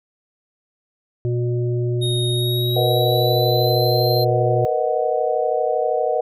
harmonic tone, 121 Hz, B2, 35 cents flat, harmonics 1 / 3 / 5, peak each -19 / -24 / -36 dBFS, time 1.25-4.65 s, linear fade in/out 0 ms
square tone with pitch glide, 3729 to 4138 Hz, A#7 to C8, 0 to -20 cents, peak -24 dBFS, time 2.01-4.25 s, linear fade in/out 20 ms, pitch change +180 cents, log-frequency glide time 2.3-4.06 s
sine chord, B major seventh, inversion third, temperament equal with one note detuned, 466.2 / 498.8 / 622.3 / 740 Hz, A#4 / B4 / D#5 / F#5, 0 / +17 / 0 / 0 cents, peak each -23 / -23 / -22 / -23 dBFS, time 2.76-6.21 s, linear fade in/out 5 ms
effects none

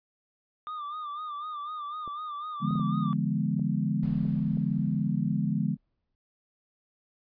triangle tone with vibrato, 1202 Hz, D6, 40 cents sharp, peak -32 dBFS, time 0.67-3.13 s, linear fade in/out 0 ms, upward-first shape sine, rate 4 Hz, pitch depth 68 cents each way
clicks, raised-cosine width 2 ms, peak -32 dBFS, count 7, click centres 2.077 / 2.709 / 2.755 / 2.796 / 3.595 / 4.252 / 4.573 s
sine chord, D diminished seventh, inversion none, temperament equal with one note detuned, 146.83 / 170.43 / 207.7 / 246.9 Hz, D3 / F3 / Ab3 / Cb4, 0 / -42 / 0 / 0 cents, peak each -30 / -30 / -29 / -34 dBFS, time 2.6-5.77 s, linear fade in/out 50 ms
brown noise with exponential decay, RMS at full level -40 dBFS, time 4.03-6.15 s, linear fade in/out 0 ms, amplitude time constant 460 ms
effects resampled to 11025 Hz

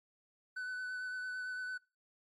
triangle tone with vibrato, 1501 Hz, F#6, 24 cents sharp, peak -36 dBFS, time 0.56-1.78 s, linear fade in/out 10 ms, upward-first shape sine, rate 8.9 Hz, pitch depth 16 cents each way, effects noise-tail reverb RT60 0.3 s tail -25 dB re dry + MP3 48 kbps

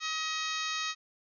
harmonic tone with a mistuned harmonic, 633 Hz, D#5, 30 cents sharp, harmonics 2 / 3 / 4 / 5 / 6 / 7 / 8 / 9 / 10, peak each -37 / -39 / -39 / -43 / -38 / -43 / -43 / -46 / -42 dBFS, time 0-0.95 s, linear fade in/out 50 ms, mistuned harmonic 10, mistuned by +41 cents, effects none

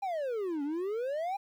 triangle exponential two-way sweep, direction down then up, 817 to 277.2 to 817 Hz, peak -29 dBFS, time 0.02-1.37 s, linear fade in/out 10 ms, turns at 0.63 s, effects 11-bit

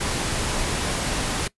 pink noise, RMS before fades -25 dBFS, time 0-1.48 s, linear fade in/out 10 ms, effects noise-tail reverb RT60 0.1 s tail -20 dB re dry + resampled to 24000 Hz

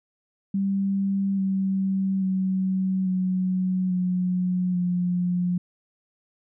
sine tone with pitch steps, 196 / 192.3 / 188.67 / 185.11 / 181.61 / 178.18 Hz, G3 / G3 / F#3 / F#3 / F#3 / F3, 0 / -33 / +34 / +1 / -32 / +35 cents, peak -21 dBFS, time 0.54-5.58 s, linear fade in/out 5 ms, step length 840 ms, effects none

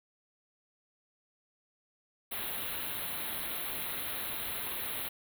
white band-stop noise, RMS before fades -37 dBFS, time 2.31-5.09 s, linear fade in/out 10 ms, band 4100 to 10000 Hz, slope 96 dB/octave, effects none

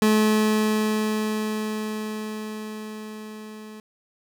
30% pulse tone with level ramp, 215.2 Hz, A3, 38 cents flat, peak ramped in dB -13 to -36 dBFS, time 0.02-3.8 s, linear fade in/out 2 ms, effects none

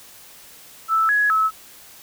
sine tone with pitch steps, 1317 / 1676 / 1297 Hz, E6 / G#6 / E6, -2 / +15 / -28 cents, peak -15 dBFS, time 0.88-1.51 s, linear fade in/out 50 ms, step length 210 ms, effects white hiss -45 dBFS RMS until 2.02 s

